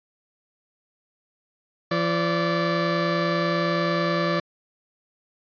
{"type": "tone pair together", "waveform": "20% pulse", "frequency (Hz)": [170.06, 580], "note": ["F3", "D5"], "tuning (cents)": [-46, -22], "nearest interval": "octave + major sixth", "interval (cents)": 2124, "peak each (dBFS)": -19, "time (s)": [1.91, 4.4], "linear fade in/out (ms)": 5, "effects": ["resampled to 11025 Hz"]}